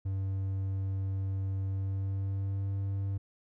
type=tone with pitch glide; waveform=triangle; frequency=96.5 to 98.13 Hz; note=G2 to G2; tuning=-27 to +2 cents; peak=-28 dBFS; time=0.05-3.18 s; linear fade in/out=10 ms; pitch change=+29 cents; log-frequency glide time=1.68-2.69 s; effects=none